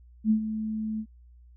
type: tone with ADSR envelope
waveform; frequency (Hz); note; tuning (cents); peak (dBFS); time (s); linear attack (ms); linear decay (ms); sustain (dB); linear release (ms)
sine; 217.5; A3; -20; -17; 0.24-1.06; 65; 93; -11; 67
effects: added 60 Hz sine -50 dBFS peak until 1.56 s